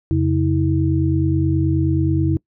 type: tone cluster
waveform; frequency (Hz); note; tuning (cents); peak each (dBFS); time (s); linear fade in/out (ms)
sine; 87.8 / 137.2 / 321.6; F2 / C#3 / E4; +10 / -17 / -43; -19; 0.11-2.37; 0
effects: noise-tail reverb RT60 0.1 s tail -23 dB re dry